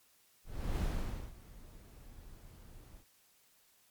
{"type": "noise with ADSR envelope", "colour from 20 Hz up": "brown", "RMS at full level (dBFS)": -32, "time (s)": [0.44, 3.05], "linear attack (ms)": 370, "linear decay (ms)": 520, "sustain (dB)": -21, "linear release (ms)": 75, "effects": ["white hiss -68 dBFS RMS until 3.9 s", "MP3 96 kbps"]}